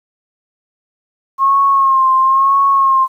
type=tone with vibrato; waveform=sine; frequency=1077 Hz; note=C6; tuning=50 cents sharp; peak=-8 dBFS; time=1.38-3.08 s; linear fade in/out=50 ms; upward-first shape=sine; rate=1 Hz; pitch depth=44 cents each way; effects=8-bit